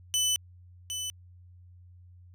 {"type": "tone pair in turn", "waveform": "20% pulse", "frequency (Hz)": [3000, 3000], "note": ["F#7", "F#7"], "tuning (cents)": [23, 23], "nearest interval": "unison", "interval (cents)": 0, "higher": "neither", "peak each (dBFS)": [-19, -27], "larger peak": "first", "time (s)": [[0.14, 0.36], [0.9, 1.1]], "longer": "first", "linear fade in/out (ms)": 0, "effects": ["added 89 Hz sine -50 dBFS peak until 2.34 s"]}